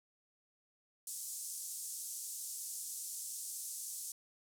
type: band-pass noise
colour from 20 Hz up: pink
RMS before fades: -44 dBFS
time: 1.07-4.12 s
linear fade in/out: 2 ms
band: 6600 to 12000 Hz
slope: 24 dB/octave
effects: none